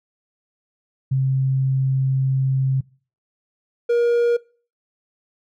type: tone pair in turn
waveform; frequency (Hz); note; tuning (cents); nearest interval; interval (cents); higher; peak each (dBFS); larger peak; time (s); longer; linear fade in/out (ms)
sine / triangle; 133.1 / 474.3; C3 / A#4; +30 / +30; octave + minor seventh; 2200; second; -16 / -13; second; 1.11-2.81 / 3.89-4.37; first; 10
effects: noise-tail reverb RT60 0.4 s tail -23 dB re dry